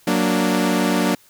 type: chord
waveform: sawtooth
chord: Gb augmented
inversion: none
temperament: equal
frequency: 185 / 233.1 / 293.7 Hz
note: Gb3 / Bb3 / D4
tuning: 0 / 0 / 0 cents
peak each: -17 dBFS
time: 0.07-1.15 s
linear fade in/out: 5 ms
effects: white hiss -53 dBFS RMS until 1.29 s